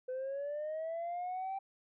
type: linear sweep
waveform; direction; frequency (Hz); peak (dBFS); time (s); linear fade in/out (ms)
sine; up; 504 to 784; -34; 0.08-1.59; 10
effects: tanh soft clip ceiling -34 dBFS